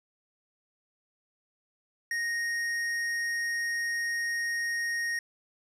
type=tone with hard clipping; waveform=triangle; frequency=1864.7 Hz; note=A#6; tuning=in tune; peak=-30 dBFS; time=2.11-5.19 s; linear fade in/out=2 ms; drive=13 dB; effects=none